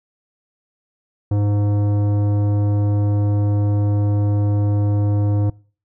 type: tone with tanh clipping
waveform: sine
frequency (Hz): 102.8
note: G#2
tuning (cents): -17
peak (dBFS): -17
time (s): 1.31-5.5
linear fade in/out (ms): 5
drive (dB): 14
effects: noise-tail reverb RT60 0.4 s tail -23 dB re dry